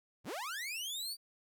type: linear sweep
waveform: sawtooth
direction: up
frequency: 52.9 to 4699 Hz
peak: -35 dBFS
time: 0.24-1.17 s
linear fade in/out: 50 ms
effects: 12-bit